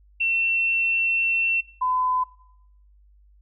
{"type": "tone pair in turn", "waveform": "sine", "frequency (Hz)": [2702, 1012.1], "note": ["E7", "B5"], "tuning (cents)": [42, 42], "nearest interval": "octave + perfect fourth", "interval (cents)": 1700, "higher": "first", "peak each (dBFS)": -20, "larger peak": "neither", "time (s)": [[0.2, 1.61], [1.81, 2.24]], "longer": "first", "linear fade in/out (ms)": 10, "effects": ["noise-tail reverb RT60 0.8 s tail -20 dB re dry", "added 50 Hz sine -52 dBFS peak until 3.41 s"]}